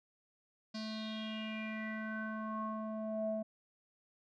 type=tone with low-pass filter sweep; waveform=square; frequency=218 Hz; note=A3; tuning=16 cents flat; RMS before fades=-40 dBFS; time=0.74-3.43 s; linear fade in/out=10 ms; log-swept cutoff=4800 to 580 Hz; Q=6.2; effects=none